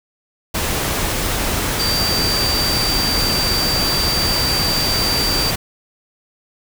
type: tone in noise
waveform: sine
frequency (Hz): 4664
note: D8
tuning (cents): -13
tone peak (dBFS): -18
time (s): 1.79-5.51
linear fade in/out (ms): 10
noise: pink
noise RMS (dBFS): -20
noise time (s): 0.54-5.56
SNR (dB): -1
effects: none